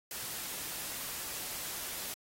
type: noise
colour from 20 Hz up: white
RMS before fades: -40 dBFS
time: 0.11-2.14 s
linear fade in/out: 2 ms
effects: AAC 48 kbps